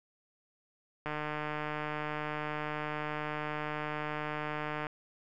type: click train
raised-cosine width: 0.5 ms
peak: -21 dBFS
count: 576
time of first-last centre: 1.06-4.868 s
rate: 151 Hz
effects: none